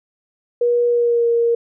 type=tone with pitch glide; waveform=sine; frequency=480 to 468 Hz; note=B4 to A#4; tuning=-49 to +7 cents; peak=-13 dBFS; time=0.61-1.55 s; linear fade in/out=5 ms; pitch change=-44 cents; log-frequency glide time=0.87-1.28 s; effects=none